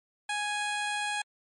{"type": "tone", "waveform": "15% pulse", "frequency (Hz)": 830.6, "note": "G#5", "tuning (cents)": 0, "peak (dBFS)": -23, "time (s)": [0.29, 1.22], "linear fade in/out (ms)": 5, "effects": ["MP3 48 kbps"]}